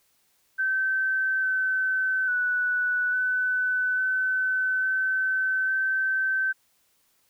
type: tone with pitch steps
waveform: sine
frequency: 1543 / 1528 / 1480 / 1504 / 1519 / 1530 / 1544 Hz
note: G6 / G6 / F#6 / F#6 / F#6 / G6 / G6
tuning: -28 / -45 / 0 / +28 / +45 / -42 / -27 cents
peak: -22 dBFS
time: 0.58-6.53 s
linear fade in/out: 20 ms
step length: 850 ms
effects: white hiss -67 dBFS RMS until 7.29 s